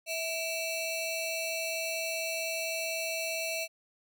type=ring-modulated tone; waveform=sawtooth; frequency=1661.2 Hz; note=G#6; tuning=in tune; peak=-25 dBFS; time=0.06-3.68 s; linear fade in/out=50 ms; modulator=1010 Hz; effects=none